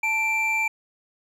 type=tone pair together; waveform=triangle; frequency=880 / 2352 Hz; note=A5 / D7; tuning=0 / +2 cents; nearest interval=octave + perfect fourth; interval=1702 cents; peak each=-27 / -20 dBFS; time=0.03-0.68 s; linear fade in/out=5 ms; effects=none